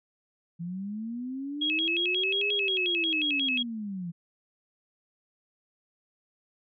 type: linear two-way sweep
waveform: sine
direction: up then down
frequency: 165.4 to 413 to 165.4 Hz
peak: -32 dBFS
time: 0.59-4.12 s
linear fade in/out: 20 ms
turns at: 2.51 s
type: tone with vibrato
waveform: sine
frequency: 2917 Hz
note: F#7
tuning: 25 cents flat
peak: -25 dBFS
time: 1.61-3.63 s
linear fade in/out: 10 ms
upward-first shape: square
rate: 5.6 Hz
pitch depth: 210 cents each way
effects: none